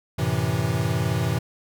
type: chord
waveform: square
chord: F# half-diminished seventh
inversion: none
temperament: equal with one note detuned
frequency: 92.5 / 111.47 / 130.81 / 164.81 Hz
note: F#2 / A2 / C3 / E3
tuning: 0 / +23 / 0 / 0 cents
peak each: -30 / -27 / -27 / -28 dBFS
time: 0.18-1.39 s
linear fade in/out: 10 ms
effects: none